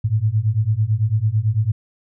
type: beating tone pair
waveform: sine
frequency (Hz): 103.83 / 112.83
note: G#2 / A2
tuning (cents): 0 / +44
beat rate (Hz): 9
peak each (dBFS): -19 / -18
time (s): 0.04-1.72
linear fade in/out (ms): 10
effects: none